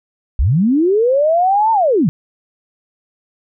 sine linear two-way sweep, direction up then down, 47.78 to 913 to 131.3 Hz, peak -10 dBFS, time 0.39-2.09 s, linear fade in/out 0 ms, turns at 1.72 s, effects none

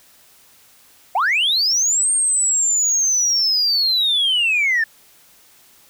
sine linear two-way sweep, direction up then down, 670 to 8700 to 1738 Hz, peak -13 dBFS, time 1.15-4.84 s, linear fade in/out 5 ms, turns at 2.11 s, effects tanh soft clip ceiling -12 dBFS + white hiss -51 dBFS RMS until 5.89 s

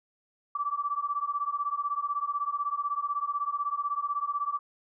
sine beating tone pair, 1151 / 1167 Hz, D6 / D6, -35 / -11 cents, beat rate 16 Hz, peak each -31 dBFS, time 0.55-4.59 s, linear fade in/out 5 ms, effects none

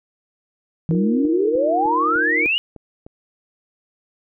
sine exponential sweep, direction up, 157.3 to 2960 Hz, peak -16 dBFS, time 0.89-2.58 s, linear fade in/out 0 ms
sine chord, Eb suspended second, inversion none, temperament equal, 311.1 / 349.2 / 466.2 Hz, Eb4 / F4 / Bb4, 0 / 0 / 0 cents, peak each -25 / -27 / -26 dBFS, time 0.91-2.46 s, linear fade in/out 0 ms
click train, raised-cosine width 2 ms, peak -25 dBFS, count 8, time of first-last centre 0.95-3.065 s, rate 3.31 Hz
effects none

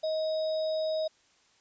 sine tone with sample-and-hold, 630 Hz, D#5, 21 cents sharp, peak -27 dBFS, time 0.03-1.08 s, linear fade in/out 10 ms, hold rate 4410 Hz, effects white hiss -65 dBFS RMS until 1.6 s + resampled to 16000 Hz

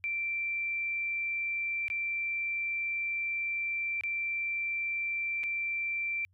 sine tone with dropouts, 2349 Hz, D7, in tune, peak -30 dBFS, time 0.04-6.25 s, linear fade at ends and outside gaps 0 ms, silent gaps 1.882-1.901 / 4.01-4.036 / 5.434-5.438 s, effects added 92 Hz sine -64 dBFS peak until 6.33 s

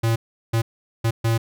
square tone bursts at uneven times, 114.1 Hz, A#2, 37 cents flat, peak -18 dBFS, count 4, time 0.03-0.16 / 0.53-0.62 / 1.04-1.11 / 1.24-1.38 s, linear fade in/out 10 ms, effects none

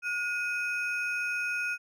triangle ring-modulated tone, 1975.5 Hz, B6, in tune, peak -24 dBFS, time 0.02-1.78 s, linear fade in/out 50 ms, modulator 537 Hz, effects none

